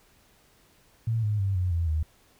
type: tone with pitch steps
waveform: sine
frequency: 113.6 / 105.38 / 97.76 / 90.69 / 84.13 / 78.04 Hz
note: A#2 / G#2 / G2 / F#2 / E2 / D#2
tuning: -44 / +26 / -4 / -34 / +36 / +6 cents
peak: -23 dBFS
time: 1.07-2.03 s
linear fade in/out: 5 ms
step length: 160 ms
effects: pink hiss -61 dBFS RMS until 2.39 s